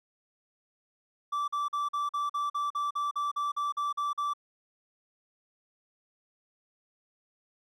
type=tone bursts; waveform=triangle; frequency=1164 Hz; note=D6; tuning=16 cents flat; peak=-26 dBFS; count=15; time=1.32-4.336 s; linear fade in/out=10 ms; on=160 ms; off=44 ms; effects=none